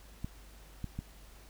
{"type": "clicks", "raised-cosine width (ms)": 5, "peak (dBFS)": -24, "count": 3, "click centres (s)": [0.245, 0.843, 0.99], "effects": ["added 50 Hz sine -53 dBFS peak until 1.49 s", "pink hiss -58 dBFS RMS until 1.49 s"]}